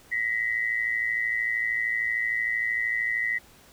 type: tone pair together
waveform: sine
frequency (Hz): 1901.9 / 2015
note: A#6 / B6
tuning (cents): +34 / +34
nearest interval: minor second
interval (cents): 100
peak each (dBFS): -27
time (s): 0.11-3.39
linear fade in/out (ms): 20
effects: pink hiss -54 dBFS RMS until 3.72 s